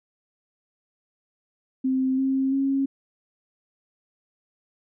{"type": "tone with pitch steps", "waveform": "sine", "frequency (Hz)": [261.6, 266.9, 272.4], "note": ["C4", "C4", "C#4"], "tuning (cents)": [0, 35, -30], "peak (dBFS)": -20, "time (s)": [1.84, 2.86], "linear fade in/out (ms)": 10, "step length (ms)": 340, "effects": []}